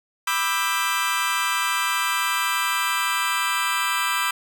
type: chord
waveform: 25% pulse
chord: E minor seventh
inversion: second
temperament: just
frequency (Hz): 988.9 / 1186.7 / 1318.5 / 1582.2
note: B5 / D6 / E6 / G6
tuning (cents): +2 / +18 / 0 / +16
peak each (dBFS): -23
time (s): 0.27-4.31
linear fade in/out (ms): 5
effects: none